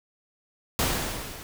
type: noise with level ramp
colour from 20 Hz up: pink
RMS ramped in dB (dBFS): -23 to -42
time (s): 0.79-1.43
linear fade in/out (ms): 0
effects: none